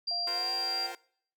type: tone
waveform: sine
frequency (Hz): 4748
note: D8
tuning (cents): +18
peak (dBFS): -29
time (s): 0.07-0.87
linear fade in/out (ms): 10
type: tone with pitch glide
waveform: sine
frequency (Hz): 698.5 to 766.1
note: F5 to G5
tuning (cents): 0 to -40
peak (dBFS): -38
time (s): 0.11-0.92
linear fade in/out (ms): 2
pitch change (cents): +160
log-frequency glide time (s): 0.32-0.53
type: chord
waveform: 10% pulse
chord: F suspended fourth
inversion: none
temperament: equal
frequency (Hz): 349.2 / 466.2 / 523.3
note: F4 / Bb4 / C5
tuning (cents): 0 / 0 / 0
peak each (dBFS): -36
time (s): 0.27-0.95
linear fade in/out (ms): 2
effects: noise-tail reverb RT60 0.6 s tail -23 dB re dry